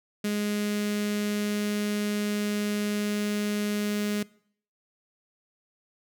sawtooth tone with notch filter, 207.7 Hz, G#3, in tune, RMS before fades -28 dBFS, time 0.24-4.23 s, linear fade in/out 5 ms, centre 900 Hz, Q 0.9, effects noise-tail reverb RT60 0.6 s tail -22 dB re dry

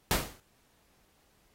pink noise with exponential decay, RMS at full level -23 dBFS, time 0.11-0.4 s, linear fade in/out 1 ms, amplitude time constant 63 ms, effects pink hiss -68 dBFS RMS until 1.54 s + AAC 48 kbps

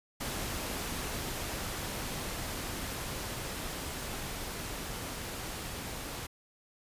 pink noise with level ramp, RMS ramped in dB -36 to -40 dBFS, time 0.2-6.27 s, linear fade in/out 10 ms, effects resampled to 32000 Hz

